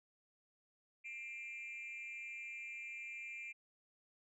sine tone with amplitude modulation, 2373 Hz, D7, 17 cents sharp, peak -39 dBFS, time 1.04-3.53 s, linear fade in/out 20 ms, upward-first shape sine, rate 259 Hz, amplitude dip 90%, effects tanh soft clip ceiling -40 dBFS

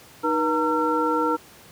sine tone cluster, 310.3 / 481 / 919 / 1356 Hz, D#4 / B4 / A#5 / E6, -5 / -46 / -25 / +49 cents, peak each -25 dBFS, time 0.23-1.37 s, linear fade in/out 20 ms, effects pink hiss -48 dBFS RMS until 1.71 s + high-pass 100 Hz 12 dB/octave

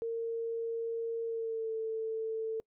sine tone with pitch glide, 458.6 to 444.5 Hz, A#4 to A4, -28 to +18 cents, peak -32 dBFS, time 0.02-2.6 s, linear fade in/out 0 ms, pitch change -54 cents, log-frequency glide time 1.24-1.73 s, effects noise-tail reverb RT60 0.1 s tail -26 dB re dry

